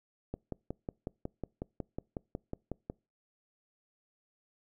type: click train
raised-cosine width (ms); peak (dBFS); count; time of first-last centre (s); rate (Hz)
2; -23; 15; 0.34-2.899; 5.47
effects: noise-tail reverb RT60 0.3 s tail -26 dB re dry